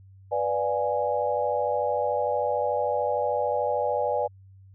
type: chord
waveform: sine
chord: B diminished seventh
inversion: none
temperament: equal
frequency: 493.9 / 587.3 / 698.5 / 830.6 Hz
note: B4 / D5 / F5 / Ab5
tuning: 0 / 0 / 0 / 0 cents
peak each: -28 / -27 / -33 / -28 dBFS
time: 0.31-4.28 s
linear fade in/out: 20 ms
effects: added 96 Hz sine -48 dBFS peak until 4.74 s